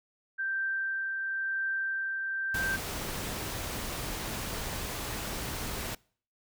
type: tone with tremolo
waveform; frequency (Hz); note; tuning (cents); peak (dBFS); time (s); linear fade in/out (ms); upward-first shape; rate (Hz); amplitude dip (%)
sine; 1568; G6; 0; -28; 0.38-2.77; 20; triangle; 0.96; 30
type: noise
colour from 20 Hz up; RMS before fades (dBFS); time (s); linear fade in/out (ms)
pink; -36; 2.54-5.95; 5
effects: noise-tail reverb RT60 0.5 s tail -25 dB re dry